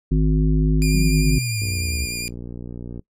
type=harmonic tone; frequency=51.91 Hz; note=G#1; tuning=in tune; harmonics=1 / 3 / 5 / 7; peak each=-17 / -19 / -23 / -30 dBFS; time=0.11-1.39 s; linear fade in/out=10 ms
type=tone with vibrato; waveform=15% pulse; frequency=2408 Hz; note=D7; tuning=43 cents sharp; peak=-19 dBFS; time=0.82-2.28 s; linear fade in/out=0 ms; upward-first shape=sine; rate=10 Hz; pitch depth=17 cents each way
type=exponential sweep; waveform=sine; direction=down; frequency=192.4 to 69.3 Hz; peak=-23 dBFS; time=0.94-2.06 s; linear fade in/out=5 ms
type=click train; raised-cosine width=3 ms; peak=-21 dBFS; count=83; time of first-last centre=1.62-2.994 s; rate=59.7 Hz
effects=noise-tail reverb RT60 0.1 s tail -22 dB re dry